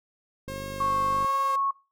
click train, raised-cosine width 3 ms, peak -26 dBFS, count 39, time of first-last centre 0.48-1.246 s, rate 49.6 Hz
sawtooth tone with vibrato, 534 Hz, C5, 35 cents sharp, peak -31 dBFS, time 0.48-1.56 s, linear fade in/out 5 ms, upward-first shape sine, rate 1.4 Hz, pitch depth 24 cents each way
sine tone, 1100 Hz, C#6, 14 cents flat, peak -23 dBFS, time 0.8-1.71 s, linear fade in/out 5 ms
effects noise-tail reverb RT60 0.3 s tail -21 dB re dry

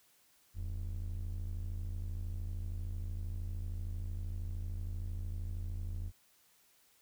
triangle ring-modulated tone, 60.9 Hz, B1, 24 cents flat, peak -31 dBFS, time 0.54-6.12 s, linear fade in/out 50 ms, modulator 26.5 Hz, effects white hiss -68 dBFS RMS until 7.01 s

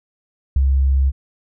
sine tone with ADSR envelope, 67.5 Hz, C#2, 45 cents flat, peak -10 dBFS, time 0.56-1.12 s, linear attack 4 ms, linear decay 20 ms, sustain -2 dB, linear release 37 ms, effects none

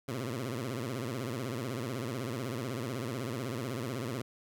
15% pulse tone with vibrato, 123.47 Hz, B2, in tune, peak -28 dBFS, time 0.08-4.22 s, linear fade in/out 5 ms, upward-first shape sine, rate 16 Hz, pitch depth 200 cents each way, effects none

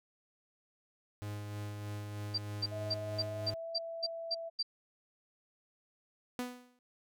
45% pulse tone with tremolo, 103.83 Hz, G#2, in tune, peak -38 dBFS, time 1.22-3.54 s, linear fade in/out 0 ms, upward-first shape sine, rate 3.2 Hz, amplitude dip 30%
sine tone bursts, 4699 Hz, D8, in tune, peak -30 dBFS, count 9, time 2.34-4.629 s, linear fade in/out 10 ms, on 41 ms, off 240 ms
sine tone with pitch glide, 642 to 663.5 Hz, E5 to E5, -46 to +11 cents, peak -39 dBFS, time 2.71-4.5 s, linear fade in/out 20 ms, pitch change +57 cents, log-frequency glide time 3.18-3.69 s
sawtooth tone with exponential decay, 247.7 Hz, B3, 5 cents sharp, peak -29 dBFS, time 6.39-6.79 s, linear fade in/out 0 ms, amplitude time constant 86 ms
effects none

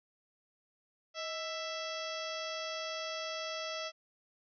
harmonic tone with a mistuned harmonic, 662 Hz, E5, 7 cents sharp, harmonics 1 / 2 / 3 / 4 / 5 / 6 / 7 / 8 / 9, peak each -41 / -44 / -47 / -47 / -45 / -53 / -49 / -47 / -51 dBFS, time 1.14-3.92 s, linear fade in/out 50 ms, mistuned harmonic 1, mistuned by -78 cents, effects none

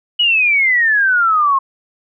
sine exponential sweep, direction down, 2960 to 1062 Hz, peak -10 dBFS, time 0.19-1.59 s, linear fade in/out 10 ms, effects none

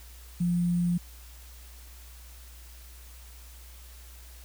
sine tone with sample-and-hold, 174.61 Hz, F3, in tune, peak -23 dBFS, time 0.4-0.98 s, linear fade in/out 10 ms, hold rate 8820 Hz, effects added 60 Hz sine -46 dBFS peak until 4.44 s + white hiss -53 dBFS RMS until 4.44 s

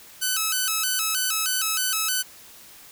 5% pulse tone with vibrato, 1396.9 Hz, F6, in tune, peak -11 dBFS, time 0.21-2.23 s, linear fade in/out 20 ms, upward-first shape square, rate 3.2 Hz, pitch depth 130 cents each way, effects white hiss -47 dBFS RMS until 2.91 s

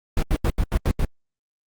brown noise bursts, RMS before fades -19 dBFS, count 7, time 0.17-1.049 s, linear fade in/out 2 ms, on 57 ms, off 80 ms, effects Opus 48 kbps

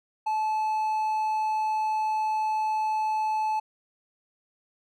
triangle tone, 866 Hz, A5, 28 cents flat, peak -22 dBFS, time 0.26-3.6 s, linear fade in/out 10 ms, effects none

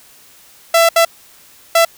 sawtooth tone bursts at uneven times, 668 Hz, E5, 23 cents sharp, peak -4 dBFS, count 3, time 0.74-0.89 / 0.96-1.05 / 1.75-1.85 s, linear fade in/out 5 ms, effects white hiss -45 dBFS RMS until 1.97 s

